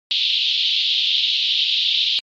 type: band-pass noise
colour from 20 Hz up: white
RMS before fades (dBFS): -19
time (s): 0.11-2.19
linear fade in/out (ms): 0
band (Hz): 3000 to 3900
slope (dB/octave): 48
effects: MP3 48 kbps